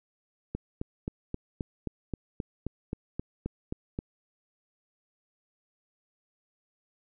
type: click train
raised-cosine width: 3 ms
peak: -19 dBFS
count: 14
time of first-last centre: 0.55-3.989 s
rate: 3.78 Hz
effects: none